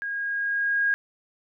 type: tone with level ramp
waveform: sine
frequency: 1633 Hz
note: G#6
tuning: 30 cents flat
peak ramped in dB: -28 to -19 dBFS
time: 0.02-0.94 s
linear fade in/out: 0 ms
effects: none